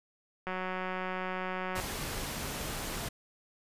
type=click train; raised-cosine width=0.5 ms; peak=-21 dBFS; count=247; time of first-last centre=0.47-1.8 s; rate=185 Hz
type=noise; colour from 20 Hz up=pink; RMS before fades=-37 dBFS; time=1.75-3.09 s; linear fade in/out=10 ms
effects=resampled to 32000 Hz